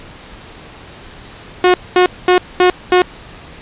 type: tone bursts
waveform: sawtooth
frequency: 362.4 Hz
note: F#4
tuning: 36 cents flat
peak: -3 dBFS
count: 5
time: 1.64-3.02 s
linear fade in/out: 2 ms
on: 100 ms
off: 220 ms
effects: pink hiss -36 dBFS RMS until 3.61 s + resampled to 8000 Hz